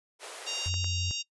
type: high-pass noise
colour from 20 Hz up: pink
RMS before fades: -43 dBFS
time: 0.19-0.71 s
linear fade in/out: 50 ms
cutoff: 390 Hz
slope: 48 dB/octave
type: harmonic tone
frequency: 932.3 Hz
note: A#5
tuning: in tune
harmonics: 3 / 4 / 5 / 6 / 7 / 8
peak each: -35 / -38 / -40 / -39 / -42 / -44 dBFS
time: 0.46-1.23 s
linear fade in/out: 20 ms
type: tone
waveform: sine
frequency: 89.7 Hz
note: F2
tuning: 47 cents sharp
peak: -30 dBFS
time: 0.66-1.11 s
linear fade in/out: 0 ms
type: clicks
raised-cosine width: 0.5 ms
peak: -28 dBFS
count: 2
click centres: 0.741 / 0.844 s
effects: noise-tail reverb RT60 0.1 s tail -23 dB re dry + resampled to 24000 Hz